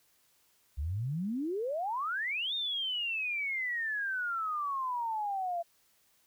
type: exponential two-way sweep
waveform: sine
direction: up then down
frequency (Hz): 66.1 to 3707 to 671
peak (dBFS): -31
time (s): 0.77-5.63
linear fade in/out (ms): 20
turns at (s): 2.54
effects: white hiss -69 dBFS RMS until 6.26 s